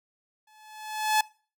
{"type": "tone with exponential growth", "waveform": "sawtooth", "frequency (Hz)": 860, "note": "A5", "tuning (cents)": -40, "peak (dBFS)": -15, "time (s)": [0.47, 1.21], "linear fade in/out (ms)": 5, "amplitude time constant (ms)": 160, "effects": ["noise-tail reverb RT60 0.4 s tail -23 dB re dry"]}